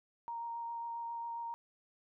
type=tone with vibrato; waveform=sine; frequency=932.3 Hz; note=A#5; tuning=in tune; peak=-38 dBFS; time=0.28-1.54 s; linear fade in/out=0 ms; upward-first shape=sine; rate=7.4 Hz; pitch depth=10 cents each way; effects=none